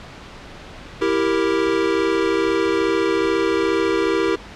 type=chord; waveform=square; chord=E diminished; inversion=none; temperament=equal; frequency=329.6 / 392 / 466.2 Hz; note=E4 / G4 / Bb4; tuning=0 / 0 / 0 cents; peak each=-22 / -21 / -23 dBFS; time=1.01-4.36 s; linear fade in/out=10 ms; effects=pink hiss -38 dBFS RMS until 4.55 s + low-pass 4000 Hz 12 dB/octave